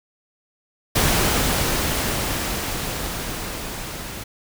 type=noise with level ramp; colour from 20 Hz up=pink; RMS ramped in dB=-18 to -33 dBFS; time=0.95-4.24 s; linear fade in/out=10 ms; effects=none